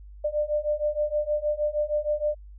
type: beating tone pair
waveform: sine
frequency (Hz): 594 / 600.4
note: D5 / D5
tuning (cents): +20 / +38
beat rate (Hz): 6.4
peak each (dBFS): -27 / -26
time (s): 0.24-2.35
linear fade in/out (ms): 10
effects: added 50 Hz sine -42 dBFS peak until 2.58 s